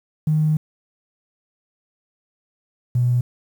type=tone pair in turn; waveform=triangle; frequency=154.5 / 122.63 Hz; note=D#3 / B2; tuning=-12 / -12 cents; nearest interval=major third; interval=400 cents; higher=first; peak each=-11 dBFS; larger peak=neither; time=0.27-0.57 / 2.95-3.21 s; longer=first; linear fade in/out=5 ms; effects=tanh soft clip ceiling -13 dBFS + 8-bit